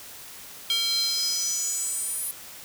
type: tone with high-pass filter sweep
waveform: square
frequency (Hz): 457.2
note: A#4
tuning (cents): -34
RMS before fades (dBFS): -27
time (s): 0.7-2.31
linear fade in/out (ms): 0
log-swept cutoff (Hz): 3300 to 11000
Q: 5.8
effects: white hiss -43 dBFS RMS until 2.64 s